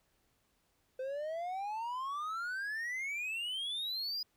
triangle exponential sweep, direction up, 510 to 4978 Hz, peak -34 dBFS, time 0.99-4.23 s, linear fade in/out 5 ms, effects pink hiss -75 dBFS RMS until 4.36 s

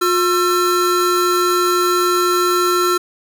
square tone pair together, 357.4 / 1347 Hz, F4 / E6, +40 / +37 cents, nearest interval octave + major seventh, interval 2297 cents, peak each -17 dBFS, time 0.01-2.98 s, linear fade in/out 10 ms, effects none

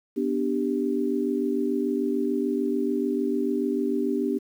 sine chord, G major, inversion first, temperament equal, 246.9 / 293.7 / 392 Hz, B3 / D4 / G4, 0 / 0 / 0 cents, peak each -27 dBFS, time 0.16-4.39 s, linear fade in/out 20 ms, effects 9-bit

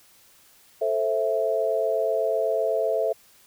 sine chord, A minor, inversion none, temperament just, 440 / 528 / 660 Hz, A4 / C5 / E5, 0 / +16 / +2 cents, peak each -26 / -27 / -24 dBFS, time 0.81-3.13 s, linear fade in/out 10 ms, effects white hiss -56 dBFS RMS until 3.46 s

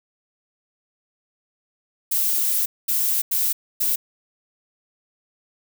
violet noise bursts at uneven times, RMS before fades -21 dBFS, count 4, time 2.11-2.66 / 2.88-3.22 / 3.31-3.53 / 3.8-3.96 s, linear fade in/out 10 ms, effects none

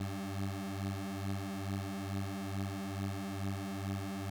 20% pulse beating tone pair, 96.7 / 99 Hz, G2 / G2, -23 / +18 cents, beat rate 2.3 Hz, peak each -34 / -35 dBFS, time 0-4.3 s, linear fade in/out 5 ms, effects none

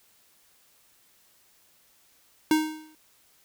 square tone with exponential decay, 311.1 Hz, D#4, in tune, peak -17 dBFS, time 2.51-2.95 s, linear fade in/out 2 ms, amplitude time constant 95 ms, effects white hiss -62 dBFS RMS until 3.44 s

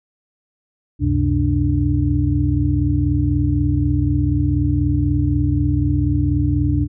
sine tone cluster, 69.4 / 93.4 / 130 / 294.3 Hz, C#2 / F#2 / C3 / D4, +3 / +17 / -11 / +4 cents, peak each -20 dBFS, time 0.99-6.88 s, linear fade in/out 50 ms, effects none

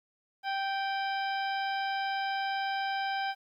harmonic tone with a mistuned harmonic, 782 Hz, G5, 4 cents flat, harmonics 1 / 2 / 3 / 4 / 5 / 6, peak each -31 / -36 / -42 / -42 / -48 / -46 dBFS, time 0.43-3.35 s, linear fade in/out 50 ms, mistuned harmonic 6, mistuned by +100 cents, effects 11-bit

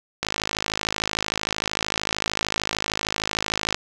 click train, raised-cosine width 0.2 ms, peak -5 dBFS, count 188, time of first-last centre 0.23-3.745 s, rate 53.2 Hz, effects none

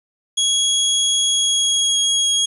25% pulse tone with pitch glide, 3322 to 3299 Hz, G#7 to G#7, 0 to -12 cents, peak -11 dBFS, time 0.37-2.46 s, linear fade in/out 10 ms, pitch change -12 cents, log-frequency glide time 1.26-2.03 s, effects resampled to 32000 Hz + 8-bit

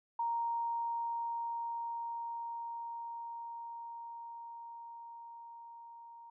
sine tone with level ramp, 932.3 Hz, A#5, in tune, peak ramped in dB -31 to -50 dBFS, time 0.19-6.3 s, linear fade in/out 5 ms, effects none

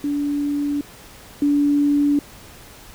sine tone pair in turn, 288.6 / 288.6 Hz, D4 / D4, -30 / -30 cents, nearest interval unison, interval 0 cents, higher neither, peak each -19 / -14 dBFS, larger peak second, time 0.04-0.81 / 1.42-2.19 s, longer neither, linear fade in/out 2 ms, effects pink hiss -43 dBFS RMS until 2.94 s

